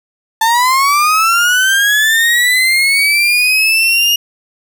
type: linear sweep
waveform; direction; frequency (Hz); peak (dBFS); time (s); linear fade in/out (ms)
35% pulse; up; 881 to 2860; -7; 0.41-4.16; 5
effects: none

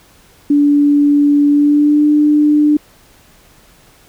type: tone with pitch glide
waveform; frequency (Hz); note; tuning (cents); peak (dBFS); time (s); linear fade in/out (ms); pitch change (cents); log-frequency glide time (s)
sine; 289.3 to 297.9; D4 to D4; -26 to +25; -7; 0.5-2.77; 5; +51; 1.49-2.06
effects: pink hiss -47 dBFS RMS until 4.08 s

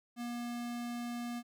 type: tone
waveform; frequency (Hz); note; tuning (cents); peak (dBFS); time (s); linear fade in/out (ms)
square; 239.2; A#3; +45; -38; 0.16-1.43; 50
effects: none

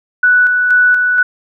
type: tone with tremolo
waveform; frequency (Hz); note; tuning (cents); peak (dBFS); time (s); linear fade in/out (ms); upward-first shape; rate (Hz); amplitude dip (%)
sine; 1481; F#6; +1; -6; 0.23-1.23; 5; square; 2.1; 35
effects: none

